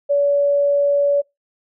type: tone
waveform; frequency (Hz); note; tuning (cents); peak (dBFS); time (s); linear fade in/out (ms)
sine; 570; C#5; +48; -13; 0.09-1.22; 20
effects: noise-tail reverb RT60 0.2 s tail -25 dB re dry